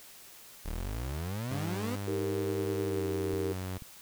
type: exponential sweep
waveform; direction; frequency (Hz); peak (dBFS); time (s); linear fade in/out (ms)
30% pulse; up; 34.65 to 261.6; -31; 0.65-1.96; 10
type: tone with pitch glide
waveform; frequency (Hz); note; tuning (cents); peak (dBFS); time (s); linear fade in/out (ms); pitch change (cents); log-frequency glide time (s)
sawtooth; 100.3 to 93.04; G2 to F#2; +40 to +10; -31; 1.51-3.78; 5; -130; 2.81-3.08
type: chord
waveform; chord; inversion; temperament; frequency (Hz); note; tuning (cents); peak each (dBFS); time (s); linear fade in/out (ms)
sine; Eb major; none; equal; 311.1 / 392 / 466.2; Eb4 / G4 / Bb4; 0 / 0 / 0; -37 / -33 / -37; 2.07-3.53; 10
type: clicks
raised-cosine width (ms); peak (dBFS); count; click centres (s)
5; -33; 2; 3.334 / 3.822
effects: white hiss -52 dBFS RMS until 4.01 s